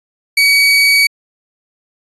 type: tone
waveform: 30% pulse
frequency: 2264 Hz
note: C#7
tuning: 36 cents sharp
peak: -5 dBFS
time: 0.37-1.07 s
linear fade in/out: 5 ms
effects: resampled to 24000 Hz